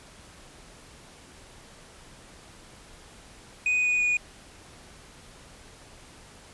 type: tone with pitch steps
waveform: triangle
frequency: 2489 / 2473 / 2458 Hz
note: D#7 / D#7 / D#7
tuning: 0 / -11 / -22 cents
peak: -20 dBFS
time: 3.66-4.17 s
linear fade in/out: 2 ms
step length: 170 ms
effects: pink hiss -50 dBFS RMS until 6.53 s + resampled to 24000 Hz